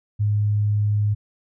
sine tone, 104.3 Hz, G#2, 8 cents sharp, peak -17 dBFS, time 0.19-1.15 s, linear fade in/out 20 ms, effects none

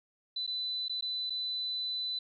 sine tone with dropouts, 4000 Hz, B7, 21 cents sharp, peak -32 dBFS, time 0.36-2.19 s, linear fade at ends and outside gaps 5 ms, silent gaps 0.466-0.475 / 0.883-0.895 / 1.01-1.023 / 1.298-1.303 s, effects none

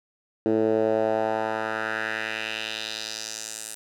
10% pulse tone with band-pass filter sweep, 110 Hz, A2, in tune, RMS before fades -27 dBFS, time 0.46-3.75 s, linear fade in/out 0 ms, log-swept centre 350 to 9200 Hz, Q 2.2, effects none

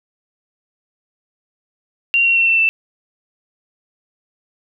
sine tone with pitch steps, 2762 / 2737 / 2711 / 2686 / 2662 Hz, F7 / F7 / E7 / E7 / E7, -20 / -36 / +48 / +32 / +16 cents, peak -11 dBFS, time 2.14-2.69 s, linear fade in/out 0 ms, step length 110 ms, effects none

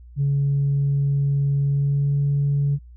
sine tone with pitch glide, 140.5 to 142.13 Hz, C#3 to C#3, +24 to +44 cents, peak -16 dBFS, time 0.16-2.79 s, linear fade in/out 50 ms, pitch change +20 cents, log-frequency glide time 1.63-2.21 s, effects tanh soft clip ceiling -14 dBFS + added 60 Hz sine -41 dBFS peak until 2.96 s

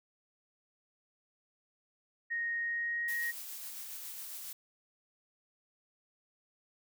sine tone with pitch glide, 1864.7 to 1883.1 Hz, A#6 to A#6, 0 to +17 cents, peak -32 dBFS, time 2.3-3.32 s, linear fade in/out 20 ms, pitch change +17 cents, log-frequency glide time 2.59-3.11 s
blue noise with tremolo, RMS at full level -43 dBFS, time 3.08-4.53 s, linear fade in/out 5 ms, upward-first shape sine, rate 7.3 Hz, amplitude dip 25%
effects none

